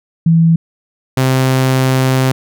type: tone pair in turn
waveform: sine / sawtooth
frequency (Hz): 164.81 / 130.81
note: E3 / C3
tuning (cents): 0 / 0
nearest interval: major third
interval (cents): 400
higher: first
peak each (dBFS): -6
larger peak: neither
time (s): 0.26-0.56 / 1.17-2.32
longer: second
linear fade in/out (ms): 5
effects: none